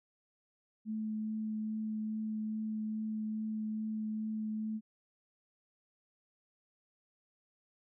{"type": "tone with vibrato", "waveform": "sine", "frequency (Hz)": 216.8, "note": "A3", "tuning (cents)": -25, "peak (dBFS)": -34, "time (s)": [0.85, 4.81], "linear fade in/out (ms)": 50, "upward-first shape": "triangle", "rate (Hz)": 2.4, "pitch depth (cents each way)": 10, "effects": []}